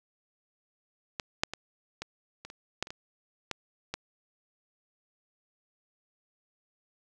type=clicks; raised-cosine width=0.2 ms; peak=-15 / -7 / -19 / -19 / -25 / -28 / -12 / -27 / -22 / -15 / -16 dBFS; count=11; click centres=1.198 / 1.435 / 1.536 / 2.02 / 2.45 / 2.501 / 2.826 / 2.871 / 2.905 / 3.513 / 3.94 s; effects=none